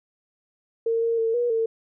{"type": "tone with pitch steps", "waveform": "sine", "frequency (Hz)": [457, 460.8, 451.7, 481.7, 451.7], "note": ["A#4", "A#4", "A4", "B4", "A4"], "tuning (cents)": [-34, -20, 45, -43, 45], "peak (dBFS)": -20, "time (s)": [0.86, 1.66], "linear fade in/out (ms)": 5, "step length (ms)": 160, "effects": []}